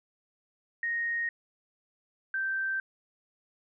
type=tone pair in turn; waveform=sine; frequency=1864.7 / 1560.9 Hz; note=A#6 / G6; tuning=0 / -8 cents; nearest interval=minor third; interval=308 cents; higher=first; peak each=-28 dBFS; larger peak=neither; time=0.83-1.29 / 2.34-2.8 s; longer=neither; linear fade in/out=2 ms; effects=none